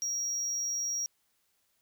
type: tone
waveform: triangle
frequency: 5660 Hz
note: F8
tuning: 22 cents sharp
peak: -29 dBFS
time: 0.02-1.06 s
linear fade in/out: 0 ms
effects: white hiss -74 dBFS RMS until 1.81 s